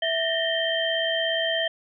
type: tone cluster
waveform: sine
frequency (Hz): 657 / 1796 / 1873 / 3135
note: E5 / A6 / A#6 / G7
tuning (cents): -6 / +35 / +8 / -1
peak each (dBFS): -26 / -31 / -31 / -26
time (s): 0.02-1.68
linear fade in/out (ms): 5
effects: none